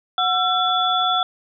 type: tone cluster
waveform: sine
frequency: 735 / 1347 / 3444 Hz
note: F#5 / E6 / A7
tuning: -12 / +37 / -38 cents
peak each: -21 dBFS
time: 0.18-1.23 s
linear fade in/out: 2 ms
effects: none